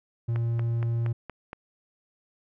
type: tone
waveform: triangle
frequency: 116.54 Hz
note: A#2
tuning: in tune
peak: -22 dBFS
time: 0.28-1.13 s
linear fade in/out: 10 ms
type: click train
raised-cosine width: 0.5 ms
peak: -22 dBFS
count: 6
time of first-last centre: 0.36-1.531 s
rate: 4.27 Hz
effects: none